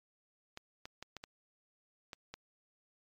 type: clicks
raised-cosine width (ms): 0.2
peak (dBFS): -27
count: 7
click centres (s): 0.574 / 0.855 / 1.026 / 1.167 / 1.239 / 2.132 / 2.34
effects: MP3 96 kbps